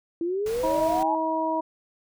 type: exponential sweep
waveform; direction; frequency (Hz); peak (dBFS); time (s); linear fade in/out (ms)
sine; up; 328.6 to 880; -24; 0.21-1.15; 2
type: noise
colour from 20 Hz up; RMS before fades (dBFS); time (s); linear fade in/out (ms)
pink; -39; 0.46-1.03; 2
type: harmonic tone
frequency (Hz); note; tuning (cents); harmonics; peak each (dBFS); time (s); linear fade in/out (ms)
320; D#4; +49; 1 / 2 / 3; -29 / -28 / -26; 0.63-1.61; 10
effects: none